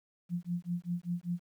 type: tone with tremolo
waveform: sine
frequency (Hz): 174.61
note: F3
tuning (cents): 0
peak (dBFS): -29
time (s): 0.29-1.4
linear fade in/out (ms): 50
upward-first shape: sine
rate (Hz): 5.1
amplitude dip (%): 100
effects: 11-bit